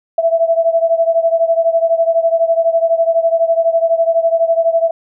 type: beating tone pair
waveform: sine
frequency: 659.3 / 671.3 Hz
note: E5 / E5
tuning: 0 / +31 cents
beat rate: 12 Hz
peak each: -12 / -15 dBFS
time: 0.18-4.91 s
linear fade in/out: 5 ms
effects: none